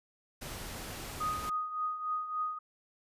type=noise; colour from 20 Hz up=pink; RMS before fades=-42 dBFS; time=0.41-1.5 s; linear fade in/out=10 ms
type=tone with tremolo; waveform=sine; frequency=1244.5 Hz; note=D#6; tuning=in tune; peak=-29 dBFS; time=1.2-2.59 s; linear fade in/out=10 ms; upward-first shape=triangle; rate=3.5 Hz; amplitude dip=70%
effects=resampled to 32000 Hz